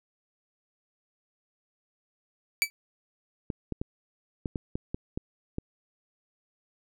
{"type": "tone with exponential decay", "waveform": "sawtooth", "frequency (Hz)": 2306, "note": "D7", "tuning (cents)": -32, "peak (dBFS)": -14, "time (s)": [2.62, 2.7], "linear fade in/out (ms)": 0, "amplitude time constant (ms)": 16}
{"type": "clicks", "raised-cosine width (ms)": 3, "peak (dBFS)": -18, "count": 9, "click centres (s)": [3.502, 3.723, 3.815, 4.458, 4.558, 4.755, 4.945, 5.175, 5.584]}
{"effects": []}